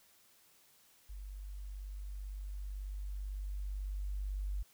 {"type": "tone with level ramp", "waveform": "sine", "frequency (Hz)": 49, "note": "G1", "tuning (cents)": 0, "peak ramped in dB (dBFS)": [-43, -34], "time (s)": [1.09, 4.63], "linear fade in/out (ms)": 10, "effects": ["white hiss -66 dBFS RMS until 4.73 s"]}